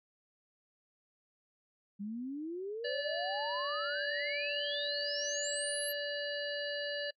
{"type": "exponential sweep", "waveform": "sine", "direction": "up", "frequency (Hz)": [196, 11840], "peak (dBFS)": -37, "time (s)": [1.99, 5.93], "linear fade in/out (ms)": 20}
{"type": "harmonic tone", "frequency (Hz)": 579, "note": "D5", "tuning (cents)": -25, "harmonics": [1, 3, 5, 7, 8], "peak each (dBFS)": [-38, -40, -44, -46, -45], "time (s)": [2.84, 7.11], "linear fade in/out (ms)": 10}
{"effects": ["noise-tail reverb RT60 0.1 s tail -25 dB re dry"]}